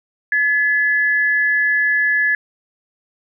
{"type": "tone pair together", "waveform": "sine", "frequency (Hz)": [1710, 2004], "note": ["A6", "B6"], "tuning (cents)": [-50, 25], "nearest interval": "minor third", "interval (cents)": 275, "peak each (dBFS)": [-14, -22], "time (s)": [0.32, 2.35], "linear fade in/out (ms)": 2, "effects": []}